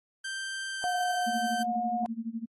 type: tone with pitch glide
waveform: sawtooth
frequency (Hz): 1568 to 1550.9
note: G6 to G6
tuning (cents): 0 to -19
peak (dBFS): -30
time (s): 0.24-1.63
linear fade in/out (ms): 10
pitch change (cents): -19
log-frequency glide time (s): 0.72-0.9
type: tone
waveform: sine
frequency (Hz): 720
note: F#5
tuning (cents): -47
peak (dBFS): -28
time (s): 0.84-2.06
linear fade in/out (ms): 0
type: tone with tremolo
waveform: sine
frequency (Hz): 228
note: A#3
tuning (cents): -38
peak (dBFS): -29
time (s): 1.26-2.46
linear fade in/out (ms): 20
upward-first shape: sine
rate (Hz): 12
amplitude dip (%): 90
effects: AAC 32 kbps